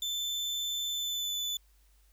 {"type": "tone with pitch glide", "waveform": "35% pulse", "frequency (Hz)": [3532, 3493], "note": ["A7", "A7"], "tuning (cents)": [6, -13], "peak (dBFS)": -30, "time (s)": [0.02, 1.57], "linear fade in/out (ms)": 2, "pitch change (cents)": -19, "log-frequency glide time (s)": [0.86, 1.41], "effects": ["added 50 Hz sine -61 dBFS peak until 2.12 s", "white hiss -70 dBFS RMS until 2.12 s"]}